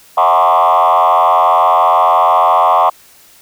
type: tone with frequency modulation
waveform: sine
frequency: 903 Hz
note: A5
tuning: 45 cents sharp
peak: -5 dBFS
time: 0.17-2.9 s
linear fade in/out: 10 ms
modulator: 85.6 Hz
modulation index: 3.1
effects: tanh soft clip ceiling -4 dBFS + white hiss -44 dBFS RMS until 3.41 s